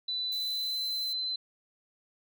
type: tone with pitch glide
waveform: sine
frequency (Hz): 3986 to 4056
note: B7 to B7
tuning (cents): +15 to +45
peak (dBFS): -30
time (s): 0.08-1.36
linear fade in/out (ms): 5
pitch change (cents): +30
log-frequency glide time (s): 0.21-0.88
type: noise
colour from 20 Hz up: violet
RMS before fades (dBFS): -44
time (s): 0.32-1.13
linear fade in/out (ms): 2
effects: none